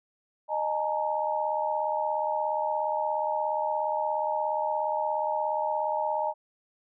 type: tone cluster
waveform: sine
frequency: 615 / 849 / 926 Hz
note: D#5 / G#5 / A#5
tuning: -20 / +38 / -12 cents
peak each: -30 dBFS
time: 0.48-6.34 s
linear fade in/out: 50 ms
effects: none